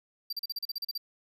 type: tone bursts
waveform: square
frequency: 4699 Hz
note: D8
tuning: in tune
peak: -32 dBFS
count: 11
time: 0.3-0.978 s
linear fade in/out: 5 ms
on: 28 ms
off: 37 ms
effects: none